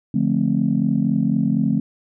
sine chord, D minor seventh, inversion none, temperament just, 146.83 / 176.2 / 220.2 / 264.3 Hz, D3 / F3 / A3 / C4, 0 / +16 / +2 / +18 cents, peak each -23 / -22 / -19 / -22 dBFS, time 0.14-1.8 s, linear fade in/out 5 ms, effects tanh soft clip ceiling -6 dBFS

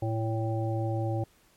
harmonic tone, 111.8 Hz, A2, 28 cents sharp, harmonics 1 / 3 / 5 / 7, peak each -28 / -34 / -36 / -37 dBFS, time 0.02-1.24 s, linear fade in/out 5 ms, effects pink hiss -63 dBFS RMS until 1.56 s + MP3 64 kbps

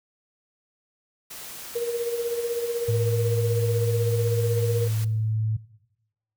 white noise, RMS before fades -39 dBFS, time 1.3-5.05 s, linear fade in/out 10 ms
sine tone with tremolo, 471.4 Hz, A#4, 19 cents sharp, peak -22 dBFS, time 1.75-4.88 s, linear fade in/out 10 ms, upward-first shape sine, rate 16 Hz, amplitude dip 55%
sine tone with pitch glide, 110 to 109.37 Hz, A2 to A2, 0 to -10 cents, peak -21 dBFS, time 2.88-5.57 s, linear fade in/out 10 ms, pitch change -10 cents, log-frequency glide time 4.46-5.28 s
effects noise-tail reverb RT60 0.9 s tail -19 dB re dry

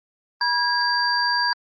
sine tone cluster, 969 / 1638 / 4697 Hz, B5 / G#6 / D8, -33 / -24 / -1 cents, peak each -23 dBFS, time 0.41-1.53 s, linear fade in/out 2 ms, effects Opus 24 kbps

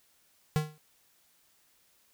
square tone with exponential decay, 153.1 Hz, D#3, 28 cents flat, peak -22 dBFS, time 0.56-0.78 s, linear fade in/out 0 ms, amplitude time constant 47 ms, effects white hiss -67 dBFS RMS until 2.13 s

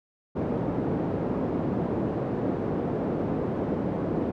pink band-pass noise, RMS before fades -28 dBFS, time 0.35-4.32 s, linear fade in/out 20 ms, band 170 to 480 Hz, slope 12 dB/octave, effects none

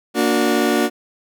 30% pulse chord, Bb augmented, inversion none, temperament just, 233.1 / 291.4 / 364.2 Hz, Bb3 / D4 / F#4, 0 / -13 / -27 cents, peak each -17 dBFS, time 0.14-0.9 s, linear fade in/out 50 ms, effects none

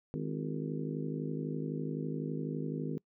harmonic tone with a mistuned harmonic, 51.91 Hz, G#1, in tune, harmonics 3 / 4 / 5 / 6 / 7 / 8 / 9, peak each -37 / -43 / -39 / -46 / -44 / -45 / -46 dBFS, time 0.14-2.98 s, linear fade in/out 0 ms, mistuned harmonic 6, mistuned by +92 cents, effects noise-tail reverb RT60 0.1 s tail -25 dB re dry

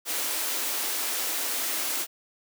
white high-pass noise, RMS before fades -29 dBFS, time 0.05-2.07 s, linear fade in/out 50 ms, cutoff 240 Hz, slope 96 dB/octave, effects none

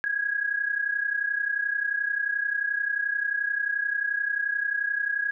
sine tone pair together, 1629.8 / 1661.2 Hz, G#6 / G#6, -33 / 0 cents, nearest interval unison, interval 33 cents, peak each -29 / -26 dBFS, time 0.04-5.31 s, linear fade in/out 0 ms, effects none

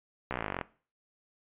slowing click train, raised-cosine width 0.5 ms, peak -17 dBFS, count 17, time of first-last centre 0.31-0.612 s, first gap 15 ms, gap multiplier 1.03, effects noise-tail reverb RT60 0.4 s tail -19 dB re dry + resampled to 8000 Hz

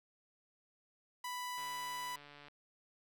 sawtooth tone, 990 Hz, B5, 4 cents sharp, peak -36 dBFS, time 1.24-2.16 s, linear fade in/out 5 ms
click train, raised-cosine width 0.3 ms, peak -39 dBFS, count 132, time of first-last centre 1.58-2.483 s, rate 145 Hz
effects none

